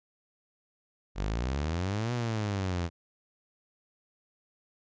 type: exponential two-way sweep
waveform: sawtooth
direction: up then down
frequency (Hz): 46.18 to 123.47 to 82.9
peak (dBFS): -25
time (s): 1.15-2.9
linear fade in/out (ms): 50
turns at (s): 2.13
effects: resampled to 16000 Hz